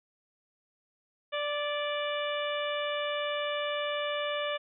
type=harmonic tone with a mistuned harmonic; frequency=587.3 Hz; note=D5; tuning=in tune; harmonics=1 / 2 / 3 / 4 / 5 / 6; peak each=-32 / -37 / -39 / -40 / -39 / -41 dBFS; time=1.32-4.58 s; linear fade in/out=20 ms; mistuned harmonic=3; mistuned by=-19 cents; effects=none